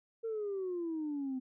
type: exponential sweep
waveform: sine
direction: down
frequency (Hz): 460.4 to 254.4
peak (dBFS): -33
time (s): 0.23-1.4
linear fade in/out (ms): 20
effects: tanh soft clip ceiling -31 dBFS